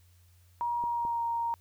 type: tone with pitch glide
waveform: sine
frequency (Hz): 951 to 932.5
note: A#5 to A#5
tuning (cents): +34 to 0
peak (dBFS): -28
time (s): 0.61-1.54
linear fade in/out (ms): 0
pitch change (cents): -34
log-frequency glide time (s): 0.82-1.23
type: clicks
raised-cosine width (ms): 2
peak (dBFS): -31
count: 2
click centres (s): 0.839 / 1.051
effects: added 88 Hz sine -58 dBFS peak until 1.6 s + white hiss -68 dBFS RMS until 1.6 s